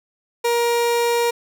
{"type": "tone", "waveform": "30% pulse", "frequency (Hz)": 472.5, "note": "A#4", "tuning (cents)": 23, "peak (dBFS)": -14, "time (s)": [0.44, 1.31], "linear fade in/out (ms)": 10, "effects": []}